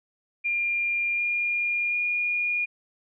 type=tone with pitch steps; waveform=sine; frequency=2400 / 2415 / 2431 Hz; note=D7 / D7 / D#7; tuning=+37 / +48 / -41 cents; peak=-23 dBFS; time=0.44-2.66 s; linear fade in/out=20 ms; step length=740 ms; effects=none